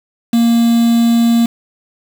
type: tone with quantisation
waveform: triangle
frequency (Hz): 233.1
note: A#3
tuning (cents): 0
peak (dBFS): -6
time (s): 0.33-1.46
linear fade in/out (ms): 5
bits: 4
effects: none